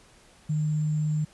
sine tone with sample-and-hold, 152.7 Hz, D#3, 32 cents flat, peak -23 dBFS, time 0.49-1.25 s, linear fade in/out 10 ms, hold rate 7350 Hz, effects pink hiss -56 dBFS RMS until 1.33 s + resampled to 24000 Hz

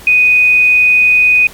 sine tone, 2489 Hz, D#7, in tune, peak -5 dBFS, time 0.07-1.47 s, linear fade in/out 2 ms, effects pink hiss -35 dBFS RMS until 1.53 s + MP3 96 kbps

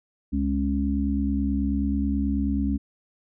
harmonic tone, 69.3 Hz, C#2, in tune, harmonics 1 / 3 / 4, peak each -26 / -26 / -26 dBFS, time 0.32-2.78 s, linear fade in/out 20 ms, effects none

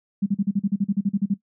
sine tone bursts, 199.3 Hz, G3, 29 cents sharp, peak -17 dBFS, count 14, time 0.22-1.342 s, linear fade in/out 10 ms, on 43 ms, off 40 ms, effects noise-tail reverb RT60 0.1 s tail -17 dB re dry

